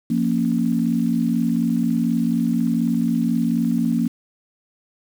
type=chord; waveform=sine; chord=Bb minor; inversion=second; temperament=equal; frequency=174.61 / 233.1 / 277.2 Hz; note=F3 / Bb3 / Db4; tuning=0 / 0 / 0 cents; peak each=-23 / -19 / -24 dBFS; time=0.1-4.08 s; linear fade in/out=5 ms; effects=7-bit